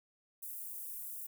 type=high-pass noise; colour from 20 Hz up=white; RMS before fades=-44 dBFS; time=0.42-1.27 s; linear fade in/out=10 ms; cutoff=10000 Hz; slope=24 dB/octave; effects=none